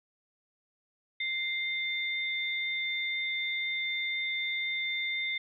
sine tone pair together, 2093 / 3599 Hz, C7 / A7, 0 / +38 cents, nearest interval major sixth, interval 938 cents, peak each -31 / -35 dBFS, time 1.2-5.38 s, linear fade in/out 5 ms, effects none

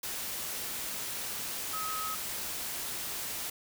sine tone in noise, 1273 Hz, D#6, 39 cents sharp, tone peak -35 dBFS, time 1.73-2.15 s, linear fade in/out 5 ms, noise white, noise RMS -37 dBFS, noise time 0.03-3.5 s, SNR -1 dB, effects none

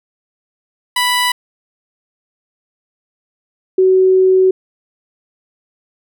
15% pulse / sine tone pair in turn, 987.8 / 375.3 Hz, B5 / F#4, 0 / +25 cents, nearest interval octave + perfect fourth, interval 1675 cents, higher first, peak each -6 / -7 dBFS, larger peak first, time 0.96-1.32 / 3.78-4.51 s, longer second, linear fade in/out 5 ms, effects none

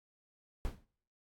brown noise with exponential decay, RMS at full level -33 dBFS, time 0.65-0.85 s, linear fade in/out 0 ms, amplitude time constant 42 ms, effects noise-tail reverb RT60 0.6 s tail -24 dB re dry + AAC 64 kbps

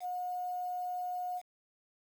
sine tone with quantisation, 723 Hz, F#5, 40 cents flat, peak -34 dBFS, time 0-1.42 s, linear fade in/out 50 ms, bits 9, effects none

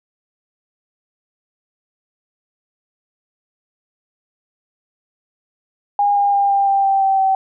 sine tone with pitch steps, 814 / 807.4 / 800.9 / 794.5 / 788.1 / 781.7 / 775.4 / 769.2 Hz, G#5 / G#5 / G5 / G5 / G5 / G5 / G5 / G5, -35 / -49 / +37 / +23 / +9 / -5 / -19 / -33 cents, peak -12 dBFS, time 5.99-7.35 s, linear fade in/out 2 ms, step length 170 ms, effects none

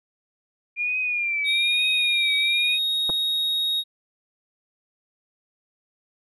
sine tone with vibrato, 2403 Hz, D7, 39 cents sharp, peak -22 dBFS, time 0.76-2.79 s, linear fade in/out 50 ms, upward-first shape triangle, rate 1.1 Hz, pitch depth 86 cents each way
triangle tone with pitch glide, 3729 to 3759 Hz, A#7 to A#7, 0 to +14 cents, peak -20 dBFS, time 1.44-3.84 s, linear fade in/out 50 ms, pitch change +14 cents, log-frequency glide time 1.58-3.38 s
clicks, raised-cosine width 1 ms, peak -17 dBFS, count 2, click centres 3.094 / 3.1 s
effects none

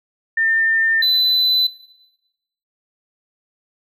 sine / triangle tone pair in turn, 1803 / 4008 Hz, A6 / B7, +42 / +25 cents, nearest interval octave + major second, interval 1383 cents, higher second, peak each -15 / -12 dBFS, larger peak second, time 0.37-1.02 / 1.02-1.67 s, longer neither, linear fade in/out 5 ms, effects noise-tail reverb RT60 1.0 s tail -17 dB re dry

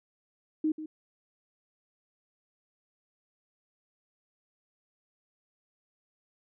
sine tone with echo, 311.1 Hz, D#4, in tune, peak -24 dBFS, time 0.64-0.72 s, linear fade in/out 5 ms, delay 140 ms, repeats 1, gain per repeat -12 dB, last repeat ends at 0.86 s, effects none

